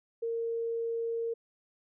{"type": "tone", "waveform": "sine", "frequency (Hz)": 460.7, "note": "A#4", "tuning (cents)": -20, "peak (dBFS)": -30, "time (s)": [0.22, 1.34], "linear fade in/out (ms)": 10, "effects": []}